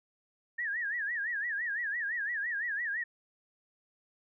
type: tone with vibrato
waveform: sine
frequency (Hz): 1770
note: A6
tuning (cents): +10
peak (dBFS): -31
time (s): 0.58-3.04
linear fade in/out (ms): 10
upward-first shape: sine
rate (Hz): 5.9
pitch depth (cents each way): 170
effects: none